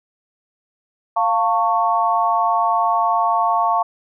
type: chord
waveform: sine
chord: F augmented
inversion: none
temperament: equal with one note detuned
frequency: 698.5 / 898.5 / 1108.7 Hz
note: F5 / A5 / C#6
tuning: 0 / +36 / 0 cents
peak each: -19 / -19 / -19 dBFS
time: 1.16-3.83 s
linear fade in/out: 10 ms
effects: none